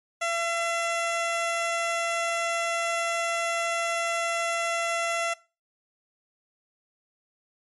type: tone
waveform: 15% pulse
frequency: 676 Hz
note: E5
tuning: 43 cents sharp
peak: -19 dBFS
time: 0.21-5.34 s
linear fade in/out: 10 ms
effects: noise-tail reverb RT60 0.3 s tail -20 dB re dry + MP3 48 kbps

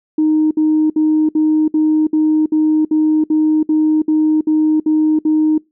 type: tone bursts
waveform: sine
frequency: 309.9 Hz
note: D#4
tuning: 7 cents flat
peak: -9 dBFS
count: 14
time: 0.18-5.58 s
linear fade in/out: 5 ms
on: 330 ms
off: 60 ms
effects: noise-tail reverb RT60 0.2 s tail -24 dB re dry + tanh soft clip ceiling -6 dBFS

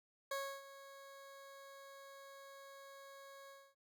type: tone with ADSR envelope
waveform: 20% pulse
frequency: 550 Hz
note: C#5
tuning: 14 cents flat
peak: -33 dBFS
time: 0.31-3.75 s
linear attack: 5 ms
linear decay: 300 ms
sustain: -16 dB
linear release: 260 ms
effects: none

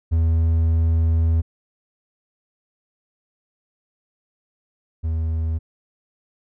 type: tone pair in turn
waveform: triangle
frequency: 81.7 / 80.58 Hz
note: E2 / E2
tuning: -15 / -39 cents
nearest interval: unison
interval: 24 cents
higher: first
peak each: -13 / -18 dBFS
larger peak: first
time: 0.11-1.42 / 5.03-5.59 s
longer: first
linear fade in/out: 20 ms
effects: none

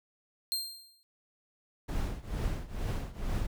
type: tone with exponential decay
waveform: sawtooth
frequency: 4186 Hz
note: C8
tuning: in tune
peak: -25 dBFS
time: 0.52-1.03 s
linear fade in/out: 0 ms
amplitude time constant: 110 ms
type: noise with tremolo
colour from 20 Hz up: brown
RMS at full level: -30 dBFS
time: 1.88-3.47 s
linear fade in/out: 10 ms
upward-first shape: triangle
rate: 2.2 Hz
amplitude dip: 90%
effects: none

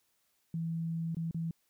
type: tone with dropouts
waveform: sine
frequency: 164.81 Hz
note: E3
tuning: in tune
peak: -32 dBFS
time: 0.54-1.51 s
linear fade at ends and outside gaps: 2 ms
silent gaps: 1.147-1.168 / 1.311-1.345 s
effects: white hiss -75 dBFS RMS until 1.69 s

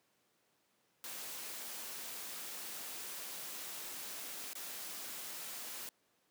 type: noise with dropouts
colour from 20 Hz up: white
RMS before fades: -45 dBFS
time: 1.04-5.89 s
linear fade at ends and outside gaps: 1 ms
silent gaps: 4.533-4.553 s
effects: pink hiss -75 dBFS RMS until 6.3 s + high-pass 200 Hz 12 dB/octave

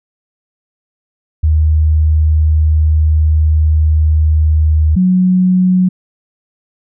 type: tone pair in turn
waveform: sine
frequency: 77.6 / 183.71 Hz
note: D#2 / F#3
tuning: -4 / -12 cents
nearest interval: octave + minor third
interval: 1492 cents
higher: second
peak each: -7 dBFS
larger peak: neither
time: 1.43-4.96 / 4.96-5.89 s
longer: first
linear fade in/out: 10 ms
effects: none

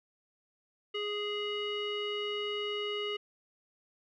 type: tone with low-pass filter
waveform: square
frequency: 415.3 Hz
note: G#4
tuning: in tune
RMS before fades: -35 dBFS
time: 0.94-3.17 s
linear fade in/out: 10 ms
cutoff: 2800 Hz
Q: 6.6
effects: none

